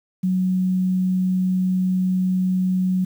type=tone; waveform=sine; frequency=185 Hz; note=F#3; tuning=in tune; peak=-17 dBFS; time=0.23-3.05 s; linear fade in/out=10 ms; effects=8-bit